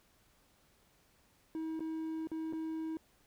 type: tone with dropouts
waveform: triangle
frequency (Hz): 319.7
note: D#4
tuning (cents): +47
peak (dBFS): -34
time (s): 1.55-2.97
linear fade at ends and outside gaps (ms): 1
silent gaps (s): 1.794-1.805 / 2.272-2.316 / 2.526-2.533
effects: pink hiss -69 dBFS RMS until 3.26 s